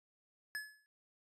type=tone with exponential decay; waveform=square; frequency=1709 Hz; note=G#6; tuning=49 cents sharp; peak=-37 dBFS; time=0.55-0.86 s; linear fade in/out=0 ms; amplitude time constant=67 ms; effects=resampled to 32000 Hz